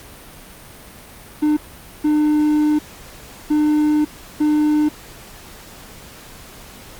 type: tone bursts at uneven times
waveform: triangle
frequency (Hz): 301.4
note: D4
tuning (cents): +45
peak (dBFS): -11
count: 4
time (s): 1.42-1.57 / 2.04-2.79 / 3.5-4.05 / 4.4-4.89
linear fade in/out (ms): 10
effects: pink hiss -40 dBFS RMS until 6.99 s + Opus 48 kbps